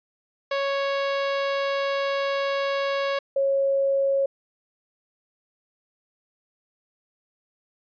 sawtooth / sine tone pair in turn, 554.4 / 548.3 Hz, C#5 / C#5, 0 / -19 cents, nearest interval unison, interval 19 cents, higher first, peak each -19 dBFS, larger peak neither, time 0.51-3.19 / 3.36-4.26 s, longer first, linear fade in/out 5 ms, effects resampled to 11025 Hz

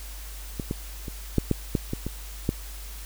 clicks, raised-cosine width 3 ms, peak -16 / -14 / -22 / -7 / -8 / -9 / -14 / -17 / -9 dBFS, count 9, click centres 0.598 / 0.711 / 1.082 / 1.383 / 1.513 / 1.752 / 1.934 / 2.066 / 2.491 s, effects added 50 Hz sine -37 dBFS peak until 3.05 s + white hiss -44 dBFS RMS until 3.05 s

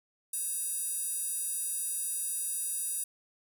square tone with high-pass filter, 536 Hz, C5, 42 cents sharp, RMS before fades -34 dBFS, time 0.33-3.04 s, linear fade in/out 5 ms, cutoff 9800 Hz, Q 4.9, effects none

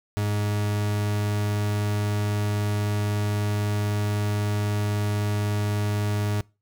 40% pulse tone, 103.83 Hz, G#2, in tune, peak -22 dBFS, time 0.17-6.41 s, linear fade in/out 0 ms, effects noise-tail reverb RT60 0.3 s tail -25 dB re dry

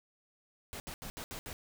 pink noise bursts at uneven times, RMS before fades -43 dBFS, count 6, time 0.73-0.8 / 0.87-0.94 / 1.02-1.1 / 1.17-1.24 / 1.31-1.39 / 1.46-1.53 s, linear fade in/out 0 ms, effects none

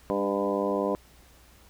harmonic tone with a mistuned harmonic, 100 Hz, G2, 35 cents sharp, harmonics 2 / 3 / 4 / 5 / 6 / 7 / 8 / 9 / 10, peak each -33 / -32 / -31 / -30 / -31 / -38 / -42 / -41 / -34 dBFS, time 0.1-0.95 s, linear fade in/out 0 ms, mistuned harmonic 3, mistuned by -24 cents, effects added 60 Hz sine -57 dBFS peak until 1.69 s + pink hiss -57 dBFS RMS until 1.69 s

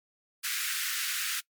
pink high-pass noise, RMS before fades -32 dBFS, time 0.43-1.41 s, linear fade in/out 20 ms, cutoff 1400 Hz, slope 48 dB/octave, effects noise-tail reverb RT60 0.1 s tail -22 dB re dry + MP3 96 kbps

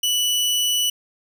sawtooth tone, 2960 Hz, F#7, in tune, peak -15 dBFS, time 0.03-0.9 s, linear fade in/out 5 ms, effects none

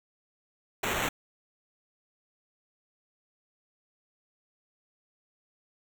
white noise with sample-and-hold, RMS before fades -30 dBFS, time 0.83-1.09 s, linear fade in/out 5 ms, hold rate 4900 Hz, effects none

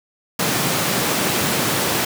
pink high-pass noise, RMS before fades -20 dBFS, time 0.39-2.05 s, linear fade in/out 5 ms, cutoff 120 Hz, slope 24 dB/octave, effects none

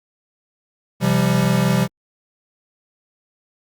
square chord, C suspended fourth, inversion none, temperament equal with one note detuned, 130.81 / 170.53 / 196 Hz, C3 / F3 / G3, 0 / -41 / 0 cents, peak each -20 dBFS, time 1-1.88 s, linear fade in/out 50 ms, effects Opus 48 kbps

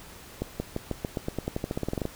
accelerating click train, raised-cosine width 2 ms, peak -15 dBFS, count 19, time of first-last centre 0.42-2.054 s, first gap 180 ms, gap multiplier 0.91, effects pink hiss -47 dBFS RMS until 2.15 s

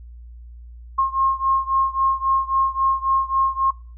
sine beating tone pair, 1071 / 1074.7 Hz, C6 / C6, +40 / +46 cents, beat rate 3.7 Hz, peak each -19 / -21 dBFS, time 0.98-3.71 s, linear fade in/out 10 ms, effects noise-tail reverb RT60 0.4 s tail -21 dB re dry + added 59 Hz sine -37 dBFS peak until 3.97 s

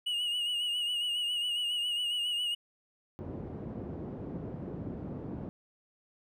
triangle tone with vibrato, 2892 Hz, F#7, 40 cents flat, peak -28 dBFS, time 0.06-2.55 s, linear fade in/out 10 ms, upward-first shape sine, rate 7.3 Hz, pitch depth 45 cents each way
pink band-pass noise, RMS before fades -40 dBFS, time 3.19-5.49 s, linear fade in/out 0 ms, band 110 to 380 Hz, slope 12 dB/octave
effects none

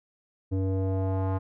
square tone with low-pass filter sweep, 95.2 Hz, F#2, 50 cents sharp, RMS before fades -27 dBFS, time 0.51-1.39 s, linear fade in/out 20 ms, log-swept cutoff 380 to 1000 Hz, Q 2, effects none

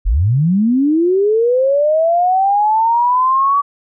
sine linear sweep, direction up, 36.93 to 1146 Hz, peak -10 dBFS, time 0.05-3.62 s, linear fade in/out 20 ms, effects none

